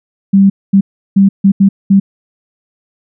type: tone bursts at uneven times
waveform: sine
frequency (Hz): 196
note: G3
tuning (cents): 0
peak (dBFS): -3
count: 6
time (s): 0.33-0.5 / 0.73-0.81 / 1.16-1.29 / 1.44-1.52 / 1.6-1.69 / 1.9-2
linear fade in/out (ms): 10
effects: none